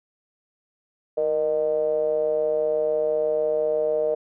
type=ring-modulated tone; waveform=triangle; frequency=73 Hz; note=D2; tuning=10 cents flat; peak=-15 dBFS; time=1.17-4.15 s; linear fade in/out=10 ms; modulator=541 Hz; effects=none